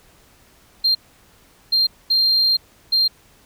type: tone bursts at uneven times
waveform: sine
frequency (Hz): 4186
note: C8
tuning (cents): 0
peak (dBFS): -12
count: 4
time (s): 0.84-0.95 / 1.72-1.87 / 2.1-2.57 / 2.92-3.08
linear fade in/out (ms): 10
effects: tanh soft clip ceiling -11 dBFS + pink hiss -53 dBFS RMS until 3.45 s